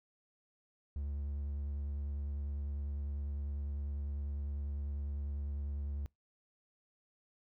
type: tone with vibrato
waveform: triangle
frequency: 71.4 Hz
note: D2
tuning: 48 cents flat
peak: -34 dBFS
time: 0.96-6.06 s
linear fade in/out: 0 ms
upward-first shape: square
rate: 10 Hz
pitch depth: 19 cents each way
effects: noise-tail reverb RT60 0.2 s tail -25 dB re dry